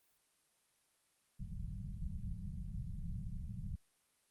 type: low-pass noise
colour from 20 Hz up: pink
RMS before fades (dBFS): -43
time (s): 1.39-3.76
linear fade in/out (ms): 10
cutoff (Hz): 200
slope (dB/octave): 96
effects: white hiss -75 dBFS RMS until 4.3 s + Opus 32 kbps